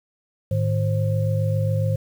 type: tone cluster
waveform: sine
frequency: 106.4 / 153.7 / 530 Hz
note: G#2 / D#3 / C5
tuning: +42 / -21 / +22 cents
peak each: -20 / -25 / -28 dBFS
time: 0.51-1.96 s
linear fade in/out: 5 ms
effects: 8-bit